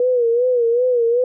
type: tone with vibrato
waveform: sine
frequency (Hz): 483.4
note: B4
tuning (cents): -37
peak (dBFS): -13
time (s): 0-1.24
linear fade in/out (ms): 2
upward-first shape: sine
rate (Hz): 2.6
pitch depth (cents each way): 85
effects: none